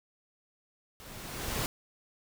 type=noise with level ramp; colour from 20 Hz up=pink; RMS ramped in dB=-49 to -31 dBFS; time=1-1.66 s; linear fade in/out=0 ms; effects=none